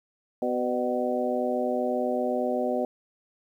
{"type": "harmonic tone with a mistuned harmonic", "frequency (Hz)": 125, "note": "B2", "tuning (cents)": 21, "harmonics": [2, 3, 4, 5, 6], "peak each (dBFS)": [-30, -32, -30, -29, -33], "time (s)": [0.42, 2.85], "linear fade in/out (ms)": 2, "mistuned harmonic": 5, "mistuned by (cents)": -48, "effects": ["10-bit"]}